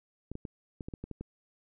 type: clicks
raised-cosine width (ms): 3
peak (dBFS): -26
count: 9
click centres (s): 0.316 / 0.354 / 0.452 / 0.808 / 0.885 / 0.938 / 1.04 / 1.113 / 1.21
effects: none